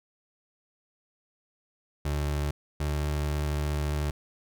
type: tone pair in turn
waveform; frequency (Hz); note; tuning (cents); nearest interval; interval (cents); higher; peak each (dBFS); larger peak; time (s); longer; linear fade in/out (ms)
30% pulse; 73.2 / 74.14; D2 / D2; -5 / +17; unison; 22; second; -24; neither; 2.05-2.51 / 2.8-4.11; second; 5
effects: none